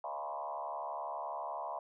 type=tone with frequency modulation; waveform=sine; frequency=830.6 Hz; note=G#5; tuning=in tune; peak=-37 dBFS; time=0.04-1.79 s; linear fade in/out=2 ms; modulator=71.9 Hz; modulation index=3.3; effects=none